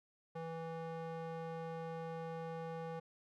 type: tone with band-pass filter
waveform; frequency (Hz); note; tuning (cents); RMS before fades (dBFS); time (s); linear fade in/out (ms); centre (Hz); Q
square; 164.1; E3; -8; -44; 0.35-3; 10; 630; 1.1
effects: none